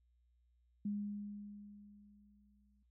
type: tone with exponential decay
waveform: sine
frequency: 205.3 Hz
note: G#3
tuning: 20 cents flat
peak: -35 dBFS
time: 0.85-2.83 s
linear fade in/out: 5 ms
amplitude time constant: 430 ms
effects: noise-tail reverb RT60 0.1 s tail -17 dB re dry + added 60 Hz sine -70 dBFS peak until 2.9 s